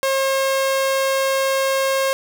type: tone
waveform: sawtooth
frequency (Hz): 538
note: C5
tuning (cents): +48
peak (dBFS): -13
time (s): 0.03-2.13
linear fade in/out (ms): 0
effects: none